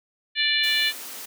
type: harmonic tone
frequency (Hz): 587.3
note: D5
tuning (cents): 0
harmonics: 3 / 4 / 5 / 6 / 7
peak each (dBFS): -26 / -26 / -26 / -26 / -26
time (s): 0.35-0.93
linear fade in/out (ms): 50
type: high-pass noise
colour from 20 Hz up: white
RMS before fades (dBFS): -37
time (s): 0.63-1.26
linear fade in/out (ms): 10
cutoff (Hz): 210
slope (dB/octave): 48
effects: none